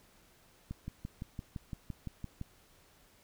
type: click train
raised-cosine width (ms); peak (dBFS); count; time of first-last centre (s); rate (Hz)
5; -27; 11; 0.71-2.414; 5.87
effects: pink hiss -64 dBFS RMS until 3.23 s